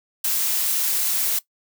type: noise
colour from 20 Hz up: blue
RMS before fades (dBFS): -22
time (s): 0.24-1.39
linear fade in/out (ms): 5
effects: noise-tail reverb RT60 0.1 s tail -18 dB re dry